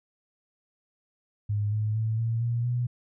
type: tone with pitch steps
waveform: sine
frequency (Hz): 103.83 / 107.24 / 110.77 / 114.41 / 118.17 / 122.06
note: G#2 / A2 / A2 / A#2 / A#2 / B2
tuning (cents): 0 / -44 / +12 / -32 / +24 / -20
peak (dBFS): -24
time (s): 1.49-2.87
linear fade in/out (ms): 10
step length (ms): 230
effects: none